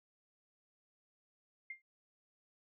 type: tone with exponential decay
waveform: sine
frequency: 2111 Hz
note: C7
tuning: 15 cents sharp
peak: -39 dBFS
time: 1.7-1.82 s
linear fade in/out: 5 ms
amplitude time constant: 25 ms
effects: none